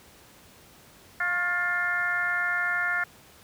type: harmonic tone with a mistuned harmonic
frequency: 353 Hz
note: F4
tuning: 19 cents sharp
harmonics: 2 / 3 / 4 / 5 / 6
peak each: -36 / -38 / -27 / -28 / -34 dBFS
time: 1.2-3.04 s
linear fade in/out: 5 ms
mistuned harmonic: 3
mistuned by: +43 cents
effects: pink hiss -53 dBFS RMS until 3.43 s + high-pass 60 Hz 12 dB/octave